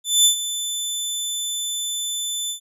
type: tone with ADSR envelope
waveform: 20% pulse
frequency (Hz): 3520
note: A7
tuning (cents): 0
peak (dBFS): -5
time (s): 0.04-2.6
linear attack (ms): 210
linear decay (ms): 100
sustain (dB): -13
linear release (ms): 100
effects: none